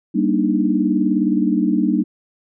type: chord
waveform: sine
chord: Eb major seventh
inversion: first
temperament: just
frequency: 194.45 / 233.3 / 291.7 / 311.1 Hz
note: G3 / Bb3 / D4 / Eb4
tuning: -14 / +2 / -12 / 0 cents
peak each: -20 dBFS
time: 0.14-2.04 s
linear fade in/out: 20 ms
effects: none